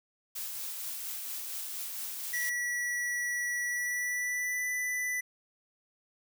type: noise with tremolo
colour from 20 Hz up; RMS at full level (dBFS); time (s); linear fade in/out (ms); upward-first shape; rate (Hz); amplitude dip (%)
blue; -37; 0.35-2.5; 10; triangle; 4.3; 30
type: tone with pitch glide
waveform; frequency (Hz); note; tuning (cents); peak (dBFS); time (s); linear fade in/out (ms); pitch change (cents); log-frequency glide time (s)
square; 1942 to 1988.5; B6 to B6; -30 to +11; -31; 2.33-5.21; 10; +41; 3.63-4.67
effects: none